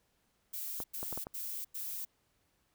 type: noise bursts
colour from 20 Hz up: violet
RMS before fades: -40 dBFS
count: 4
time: 0.53-2.052 s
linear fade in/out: 10 ms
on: 310 ms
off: 94 ms
type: clicks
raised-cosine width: 1 ms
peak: -27 dBFS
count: 5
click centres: 0.803 / 1.03 / 1.127 / 1.176 / 1.269 s
effects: pink hiss -75 dBFS RMS until 2.74 s